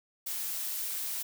blue noise, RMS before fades -35 dBFS, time 0.26-1.23 s, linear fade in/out 10 ms, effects none

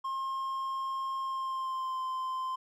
triangle tone with pitch glide, 1068 to 1038.8 Hz, C6 to C6, +35 to -13 cents, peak -30 dBFS, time 0.04-2.56 s, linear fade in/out 10 ms, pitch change -48 cents, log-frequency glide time 1.2-2.02 s, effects none

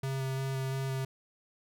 square tone with vibrato, 133.7 Hz, C3, 38 cents sharp, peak -32 dBFS, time 0.03-1.05 s, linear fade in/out 5 ms, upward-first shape square, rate 2.9 Hz, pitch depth 10 cents each way, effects none

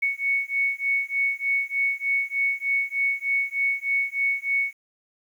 sine beating tone pair, 2217 / 2220.3 Hz, C#7 / C#7, 0 / +2 cents, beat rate 3.3 Hz, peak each -25 dBFS, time 0.02-4.73 s, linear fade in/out 10 ms, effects 9-bit

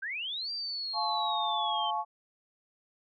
sine linear two-way sweep, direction up then down, 1500 to 4739 to 3073 Hz, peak -33 dBFS, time 0.02-1.91 s, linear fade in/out 10 ms, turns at 0.51 s
sine chord, F augmented, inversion none, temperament equal with one note detuned, 698.5 / 859.9 / 1108.7 Hz, F5 / A5 / C#6, 0 / -40 / 0 cents, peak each -36 / -31 / -34 dBFS, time 0.93-2.05 s, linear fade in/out 50 ms
effects none

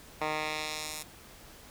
10% pulse tone with band-pass filter sweep, 154 Hz, D#3, 17 cents flat, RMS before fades -35 dBFS, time 0.21-1.03 s, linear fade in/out 5 ms, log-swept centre 1300 to 10000 Hz, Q 0.81, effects pink hiss -52 dBFS RMS until 1.7 s

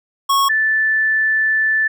square / sine tone pair in turn, 1101 / 1755.8 Hz, C#6 / A6, -12 / -4 cents, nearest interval minor sixth, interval 808 cents, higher second, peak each -13 dBFS, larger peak neither, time 0.29-0.49 / 0.49-1.88 s, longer second, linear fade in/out 10 ms, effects none

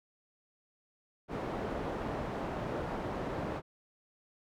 white low-pass noise, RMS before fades -37 dBFS, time 1.28-3.62 s, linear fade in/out 50 ms, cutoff 710 Hz, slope 12 dB/octave, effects none

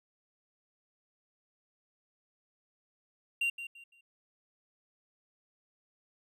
triangle tone with echo, 2768 Hz, F7, 16 cents flat, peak -26 dBFS, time 3.41-3.5 s, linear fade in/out 5 ms, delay 170 ms, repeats 3, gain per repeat -11 dB, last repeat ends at 4.01 s, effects none

